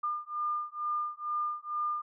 sine beating tone pair, 1204 / 1206.2 Hz, D6 / D6, +43 / +46 cents, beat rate 2.2 Hz, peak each -34 / -34 dBFS, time 0.03-2.02 s, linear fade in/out 10 ms, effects none

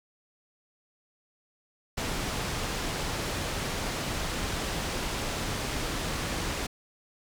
pink low-pass noise, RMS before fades -32 dBFS, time 1.97-6.67 s, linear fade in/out 10 ms, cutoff 8000 Hz, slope 12 dB/octave, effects none

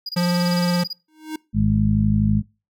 triangle tone bursts, 4888 Hz, D#8, 32 cents flat, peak -25 dBFS, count 16, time 0.06-0.931 s, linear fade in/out 5 ms, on 31 ms, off 25 ms
square tone with vibrato, 175.9 Hz, F3, 13 cents sharp, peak -18 dBFS, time 0.16-0.84 s, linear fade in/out 10 ms, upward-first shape sine, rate 19 Hz, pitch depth 12 cents each way
square tone with exponential growth, 311.8 Hz, D#4, 4 cents sharp, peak -24 dBFS, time 1.08-1.36 s, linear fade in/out 5 ms, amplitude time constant 60 ms
harmonic tone, 52.2 Hz, G#1, 10 cents sharp, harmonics 1 / 2 / 3 / 4, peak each -24 / -20 / -24 / -18 dBFS, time 1.53-2.43 s, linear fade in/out 50 ms
effects noise-tail reverb RT60 0.3 s tail -24 dB re dry

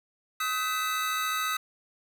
square tone cluster, 1266 / 1520 / 1996 / 2616 / 3872 Hz, D#6 / F#6 / B6 / E7 / B7, +30 / +46 / +18 / -14 / -35 cents, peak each -30 / -37 / -38 / -38 / -38 dBFS, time 0.4-1.57 s, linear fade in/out 5 ms, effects none

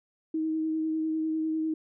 sine tone with vibrato, 316.5 Hz, D#4, 30 cents sharp, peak -26 dBFS, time 0.34-1.74 s, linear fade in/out 5 ms, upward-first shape sine, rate 10 Hz, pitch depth 15 cents each way, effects none

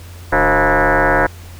sine tone with frequency modulation, 466.2 Hz, A#4, in tune, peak -10 dBFS, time 0.32-1.27 s, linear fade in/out 10 ms, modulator 167 Hz, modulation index 7.9, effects added 87 Hz sine -33 dBFS peak until 1.59 s + pink hiss -41 dBFS RMS until 1.59 s

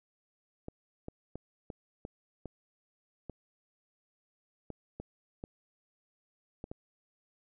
clicks, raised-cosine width 2 ms, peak -27 dBFS, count 12, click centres 0.684 / 1.084 / 1.356 / 1.702 / 2.051 / 2.457 / 3.297 / 4.703 / 5 / 5.439 / 6.641 / 6.715 s, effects none

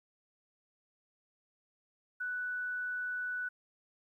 sine tone, 1485 Hz, F#6, 6 cents sharp, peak -34 dBFS, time 2.2-3.49 s, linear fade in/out 10 ms, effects 12-bit

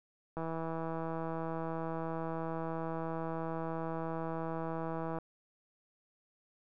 click train, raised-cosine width 1 ms, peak -25 dBFS, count 786, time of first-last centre 0.37-5.186 s, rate 163 Hz, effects none

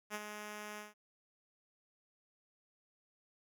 5% pulse tone with ADSR envelope, 210 Hz, G#3, 19 cents sharp, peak -26 dBFS, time 0.1-0.94 s, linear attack 47 ms, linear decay 37 ms, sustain -7 dB, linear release 160 ms, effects none

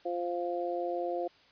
harmonic tone, 174.61 Hz, F3, in tune, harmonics 2 / 3 / 4, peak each -35 / -35 / -35 dBFS, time 0.05-1.28 s, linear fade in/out 10 ms, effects white hiss -61 dBFS RMS until 1.51 s + resampled to 11025 Hz

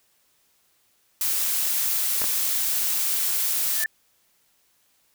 blue noise, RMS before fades -24 dBFS, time 1.21-3.84 s, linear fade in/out 2 ms
clicks, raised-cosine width 0.5 ms, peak -16 dBFS, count 2, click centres 2.218 / 2.242 s
sine tone with exponential growth, 1760 Hz, A6, in tune, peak -20 dBFS, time 3.7-3.86 s, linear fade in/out 2 ms, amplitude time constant 34 ms
effects white hiss -65 dBFS RMS until 5.14 s

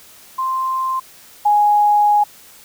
sine tone pair in turn, 1046.5 / 830.6 Hz, C6 / G#5, 0 / 0 cents, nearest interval major third, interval 400 cents, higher first, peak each -17 / -10 dBFS, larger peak second, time 0.38-1 / 1.45-2.24 s, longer second, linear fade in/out 10 ms, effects white hiss -44 dBFS RMS until 2.64 s

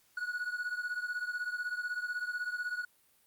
triangle beating tone pair, 1458 / 1474 Hz, F#6 / F#6, -26 / -7 cents, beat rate 16 Hz, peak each -34 / -37 dBFS, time 0.17-2.85 s, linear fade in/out 5 ms, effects white hiss -68 dBFS RMS until 3.26 s + Opus 48 kbps

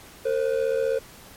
triangle ring-modulated tone, 493.9 Hz, B4, in tune, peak -16 dBFS, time 0.25-0.99 s, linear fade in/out 10 ms, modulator 37.7 Hz, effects pink hiss -47 dBFS RMS until 1.36 s + MP3 64 kbps

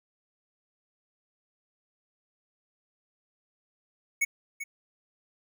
square tone with echo, 2218 Hz, C#7, in tune, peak -23 dBFS, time 4.21-4.25 s, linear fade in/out 10 ms, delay 390 ms, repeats 1, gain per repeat -11 dB, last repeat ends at 4.64 s, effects none

